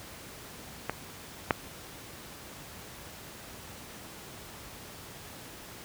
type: clicks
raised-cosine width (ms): 0.5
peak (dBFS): -14 / -7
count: 2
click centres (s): 0.896 / 1.508
effects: pink hiss -46 dBFS RMS until 5.84 s + high-pass 60 Hz 12 dB/octave